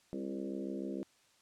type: harmonic tone with a mistuned harmonic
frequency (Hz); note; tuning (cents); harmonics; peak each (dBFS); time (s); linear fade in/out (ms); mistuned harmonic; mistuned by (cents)
66.6; C2; +31; 3 / 4 / 5 / 6 / 7 / 8 / 9; -42 / -42 / -42 / -48 / -48 / -50 / -52; 0.13-1.03; 0; 5; +37
effects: white hiss -68 dBFS RMS until 1.41 s + low-pass 8000 Hz 12 dB/octave